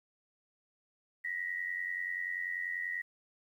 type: tone pair together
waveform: sine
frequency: 1876.7 / 1967 Hz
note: A#6 / B6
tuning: +11 / -7 cents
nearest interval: minor second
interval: 82 cents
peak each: -37 / -37 dBFS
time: 1.24-3.02 s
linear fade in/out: 10 ms
effects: 11-bit